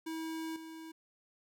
square tone with level steps, 322.2 Hz, E4, 39 cents flat, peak -38 / -46 dBFS, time 0.06-0.92 s, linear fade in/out 10 ms, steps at 0.56 s, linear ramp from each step 2 ms, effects none

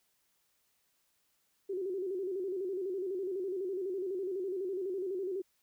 sine tone with vibrato, 377 Hz, F#4, 32 cents sharp, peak -33 dBFS, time 1.69-5.42 s, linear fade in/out 10 ms, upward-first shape square, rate 12 Hz, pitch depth 78 cents each way, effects white hiss -75 dBFS RMS until 5.62 s

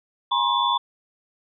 sine tone cluster, 830 / 961 / 1061 / 3468 Hz, G#5 / B5 / C6 / A7, -1 / -48 / +24 / -26 cents, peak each -30 / -22 / -23 / -25 dBFS, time 0.31-0.78 s, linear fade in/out 10 ms, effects none

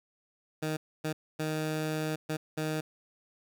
15% pulse tone bursts at uneven times, 155.56 Hz, D#3, in tune, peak -24 dBFS, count 5, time 0.62-0.77 / 1.04-1.13 / 1.39-2.16 / 2.29-2.37 / 2.57-2.81 s, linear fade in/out 10 ms, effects none

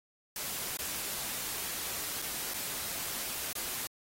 white noise with dropouts, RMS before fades -37 dBFS, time 0.36-3.87 s, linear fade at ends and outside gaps 1 ms, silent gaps 0.77-0.789 / 2.218-2.222 / 2.537-2.542 / 3.529-3.553 s, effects AAC 48 kbps

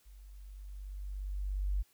sine tone with level ramp, 48.5 Hz, G1, 18 cents flat, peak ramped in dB -51 to -28 dBFS, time 0.05-1.83 s, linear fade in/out 20 ms, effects white hiss -69 dBFS RMS until 1.93 s

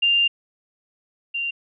sine tone pair in turn, 2794 / 2776 Hz, F7 / F7, 0 / -11 cents, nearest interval unison, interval 11 cents, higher first, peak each -15 / -23 dBFS, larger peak first, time 0.02-0.28 / 1.34-1.51 s, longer first, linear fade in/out 10 ms, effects none

